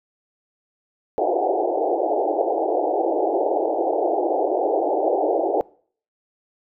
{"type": "band-pass noise", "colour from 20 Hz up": "white", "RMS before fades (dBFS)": -21, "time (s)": [1.18, 5.61], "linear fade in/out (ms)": 0, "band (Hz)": [310, 820], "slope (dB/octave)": 96, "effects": ["noise-tail reverb RT60 0.5 s tail -23 dB re dry"]}